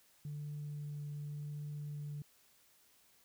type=tone with vibrato; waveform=sine; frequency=146.83 Hz; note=D3; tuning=in tune; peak=-39 dBFS; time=0.25-2.22 s; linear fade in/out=2 ms; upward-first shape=triangle; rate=0.9 Hz; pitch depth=9 cents each way; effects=tanh soft clip ceiling -37 dBFS + white hiss -68 dBFS RMS until 3.24 s